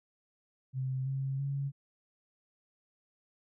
sine tone with pitch steps, 131 / 134.99 / 139.11 Hz, C3 / C#3 / C#3, +2 / -46 / +6 cents, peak -31 dBFS, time 0.73-1.72 s, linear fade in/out 50 ms, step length 330 ms, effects none

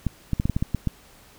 clicks, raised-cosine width 5 ms, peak -10 dBFS, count 9, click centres 0.067 / 0.333 / 0.399 / 0.455 / 0.497 / 0.565 / 0.625 / 0.747 / 0.873 s, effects pink hiss -52 dBFS RMS until 1.38 s

